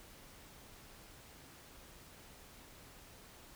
silence, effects pink hiss -57 dBFS RMS until 3.55 s

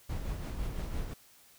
brown noise with tremolo, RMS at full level -34 dBFS, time 0.09-1.14 s, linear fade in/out 10 ms, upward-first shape sine, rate 5.9 Hz, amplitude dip 45%, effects white hiss -60 dBFS RMS until 1.58 s

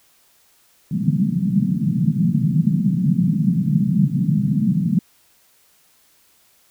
white band-pass noise, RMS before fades -18 dBFS, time 0.91-4.99 s, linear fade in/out 2 ms, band 140 to 210 Hz, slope 48 dB/octave, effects white hiss -57 dBFS RMS until 6.7 s

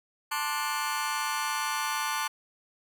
sawtooth chord, D dominant seventh, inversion second, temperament just, 881 / 1057.2 / 1174.7 / 1468.3 Hz, A5 / C6 / D6 / F#6, +2 / +18 / 0 / -14 cents, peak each -29 / -31 / -30 / -32 dBFS, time 0.31-2.28 s, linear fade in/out 10 ms, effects none

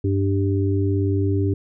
harmonic tone, 98 Hz, G2, in tune, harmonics 1 / 3 / 4, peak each -19 / -24 / -25 dBFS, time 0.04-1.54 s, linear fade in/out 5 ms, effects none

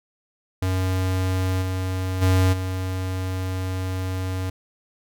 square tone with level steps, 93.2 Hz, F#2, 13 cents sharp, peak -21 / -24 / -16 / -25 dBFS, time 0.62-4.5 s, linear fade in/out 5 ms, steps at 1.61 / 2.21 / 2.52 s, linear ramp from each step 20 ms, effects none

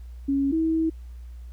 sine tone pair in turn, 276.4 / 322.4 Hz, C#4 / E4, -5 / -38 cents, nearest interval minor third, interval 267 cents, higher second, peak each -20 dBFS, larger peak neither, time 0.28-0.52 / 0.52-0.9 s, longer second, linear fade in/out 10 ms, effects added 60 Hz sine -37 dBFS peak until 1.52 s + pink hiss -63 dBFS RMS until 1.52 s

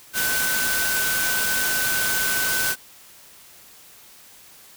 sine tone in noise, 1516 Hz, F#6, 42 cents sharp, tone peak -24 dBFS, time 0.13-2.76 s, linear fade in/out 50 ms, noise white, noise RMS -24 dBFS, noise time 0.13-2.76 s, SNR -3 dB, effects white hiss -48 dBFS RMS until 4.76 s

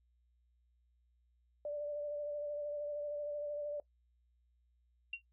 sine tone with vibrato, 587.3 Hz, D5, in tune, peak -37 dBFS, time 1.65-3.8 s, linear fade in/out 2 ms, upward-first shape sine, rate 13 Hz, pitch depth 22 cents each way
sine tone with exponential decay, 2755 Hz, F7, 24 cents flat, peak -34 dBFS, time 5.13-5.22 s, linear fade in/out 5 ms, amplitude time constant 19 ms
effects noise-tail reverb RT60 0.1 s tail -20 dB re dry + added 60 Hz sine -70 dBFS peak until 5.32 s

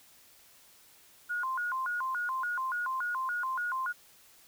sine tone with vibrato, 1229 Hz, D#6, 22 cents flat, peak -30 dBFS, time 1.29-3.93 s, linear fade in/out 20 ms, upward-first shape square, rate 3.5 Hz, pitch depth 280 cents each way, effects white hiss -59 dBFS RMS until 4.47 s

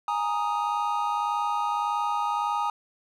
triangle chord, Ab suspended second, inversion none, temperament equal, 830.6 / 932.3 / 1244.5 Hz, Ab5 / Bb5 / Eb6, 0 / 0 / 0 cents, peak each -27 dBFS, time 0.08-2.7 s, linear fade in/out 2 ms, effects none

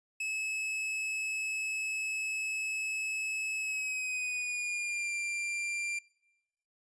45% pulse tone with pitch glide, 2590 to 2375 Hz, E7 to D7, -31 to +19 cents, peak -32 dBFS, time 0.2-5.99 s, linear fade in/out 5 ms, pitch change -150 cents, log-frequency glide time 3.57-5.12 s, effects noise-tail reverb RT60 1.0 s tail -24 dB re dry + resampled to 22050 Hz

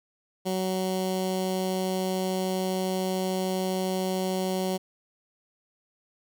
15% pulse tone with notch filter, 187 Hz, F#3, 19 cents sharp, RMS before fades -28 dBFS, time 0.45-4.78 s, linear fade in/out 20 ms, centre 1700 Hz, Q 1.2, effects none

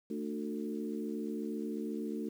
harmonic tone with a mistuned harmonic, 74.2 Hz, D2, 18 cents sharp, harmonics 3 / 4 / 5 / 6, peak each -38 / -40 / -42 / -44 dBFS, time 0.1-2.29 s, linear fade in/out 5 ms, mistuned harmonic 5, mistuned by -28 cents, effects 10-bit

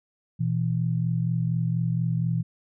sine tone pair together, 120.8 / 165.01 Hz, B2 / E3, -38 / +2 cents, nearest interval perfect fourth, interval 540 cents, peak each -25 dBFS, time 0.39-2.43 s, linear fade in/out 20 ms, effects none

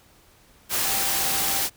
sine tone in noise, 784 Hz, G5, in tune, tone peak -34 dBFS, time 0.81-1.64 s, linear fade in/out 50 ms, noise white, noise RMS -24 dBFS, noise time 0.69-1.7 s, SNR -13 dB, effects pink hiss -56 dBFS RMS until 1.76 s

